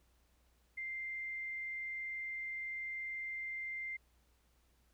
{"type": "tone", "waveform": "sine", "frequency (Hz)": 2093, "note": "C7", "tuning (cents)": 0, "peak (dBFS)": -39, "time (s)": [0.77, 3.97], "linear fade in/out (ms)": 10, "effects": ["added 60 Hz sine -70 dBFS peak until 4.93 s", "pink hiss -75 dBFS RMS until 4.93 s"]}